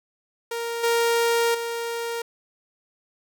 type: tone with level steps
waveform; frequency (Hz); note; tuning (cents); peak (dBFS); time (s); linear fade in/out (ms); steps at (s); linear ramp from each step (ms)
sawtooth; 466.2; A#4; 0; -23 / -15 / -23; 0.51-2.22; 5; 0.83 / 1.54; 10
effects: none